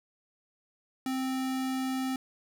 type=tone; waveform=square; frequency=261.6 Hz; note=C4; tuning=in tune; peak=-30 dBFS; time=1.06-2.16 s; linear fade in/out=2 ms; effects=none